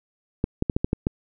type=clicks; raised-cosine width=3 ms; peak=-8 dBFS; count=7; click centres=0.441 / 0.624 / 0.698 / 0.765 / 0.845 / 0.931 / 1.069 s; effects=none